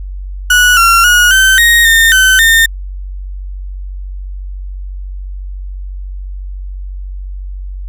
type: tone with pitch steps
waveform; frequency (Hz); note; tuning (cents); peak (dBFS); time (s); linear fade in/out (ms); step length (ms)
35% pulse; 1468 / 1368 / 1450 / 1541 / 1870 / 1822 / 1528 / 1820; F#6 / F6 / F#6 / G6 / A#6 / A#6 / G6 / A#6; -14 / -36 / -35 / -30 / +5 / -40 / -45 / -42; -3; 0.5-2.66; 5; 270
effects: added 47 Hz sine -20 dBFS peak until 7.88 s